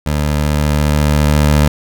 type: tone with level ramp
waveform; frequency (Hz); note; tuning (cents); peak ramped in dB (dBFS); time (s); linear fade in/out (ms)
20% pulse; 74.4; D2; +23; -9 to -3; 0.06-1.68; 5
effects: none